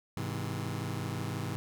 sawtooth chord, Ab augmented, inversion none, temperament just, 103.83 / 129.78 / 162.23 Hz, Ab2 / C3 / E3, 0 / -14 / -27 cents, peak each -33 / -34 / -35 dBFS, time 0.17-1.56 s, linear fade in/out 0 ms, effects none

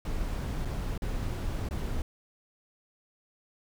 brown noise with dropouts, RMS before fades -32 dBFS, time 0.05-2.02 s, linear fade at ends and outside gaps 2 ms, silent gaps 0.65-0.654 / 0.978-1.02 / 1.688-1.709 s, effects none

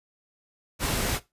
pink noise, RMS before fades -27 dBFS, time 0.79-1.2 s, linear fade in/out 50 ms, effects noise-tail reverb RT60 0.2 s tail -17 dB re dry + resampled to 32000 Hz

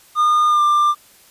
triangle tone with pitch glide, 1217 to 1189.2 Hz, D#6 to D6, -39 to +21 cents, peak -10 dBFS, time 0.15-0.95 s, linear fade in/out 50 ms, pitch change -40 cents, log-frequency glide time 0.48-0.62 s, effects white hiss -49 dBFS RMS until 1.3 s + resampled to 32000 Hz

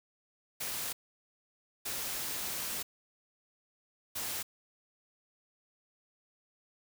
white noise bursts at uneven times, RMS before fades -37 dBFS, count 3, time 0.6-0.93 / 1.85-2.83 / 4.15-4.43 s, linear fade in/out 10 ms, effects none

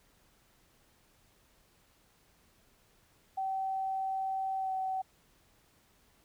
sine tone with pitch glide, 768 to 759.2 Hz, G5 to F#5, -36 to +44 cents, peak -31 dBFS, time 3.37-5.02 s, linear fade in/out 10 ms, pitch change -20 cents, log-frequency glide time 4.58-4.72 s, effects pink hiss -67 dBFS RMS until 6.24 s

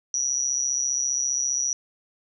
sine tone with amplitude modulation, 5830 Hz, F#8, 26 cents flat, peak -18 dBFS, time 0.14-1.73 s, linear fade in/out 2 ms, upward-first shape sine, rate 135 Hz, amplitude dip 100%, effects none

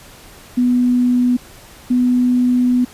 sine tone pair in turn, 246.9 / 248.2 Hz, B3 / B3, 0 / +9 cents, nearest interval unison, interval 9 cents, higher second, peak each -11 dBFS, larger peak neither, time 0.57-1.37 / 1.9-2.85 s, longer second, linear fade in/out 10 ms, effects pink hiss -41 dBFS RMS until 2.93 s + resampled to 32000 Hz

